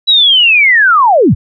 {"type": "linear sweep", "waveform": "sine", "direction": "down", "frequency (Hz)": [3951, 61.74], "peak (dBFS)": -4, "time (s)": [0.07, 1.35], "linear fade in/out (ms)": 20, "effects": []}